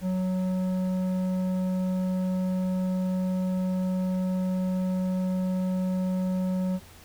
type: tone with low-pass filter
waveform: square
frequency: 185 Hz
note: F#3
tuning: in tune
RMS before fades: -27 dBFS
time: 0.01-6.8 s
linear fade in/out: 50 ms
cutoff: 600 Hz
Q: 0.74
effects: added 86 Hz sine -53 dBFS peak until 7.04 s + pink hiss -51 dBFS RMS until 7.04 s